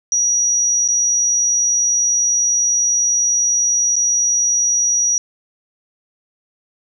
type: tone with dropouts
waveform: sine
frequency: 5790 Hz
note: F#8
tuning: 38 cents flat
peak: -13 dBFS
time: 0.12-5.18 s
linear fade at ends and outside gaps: 1 ms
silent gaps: 0.878-0.886 / 3.957-3.964 s
effects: none